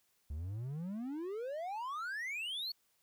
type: exponential sweep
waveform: triangle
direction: up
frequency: 69.3 to 4479 Hz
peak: -36 dBFS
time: 0.3-2.72 s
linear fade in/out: 5 ms
effects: white hiss -75 dBFS RMS until 3.02 s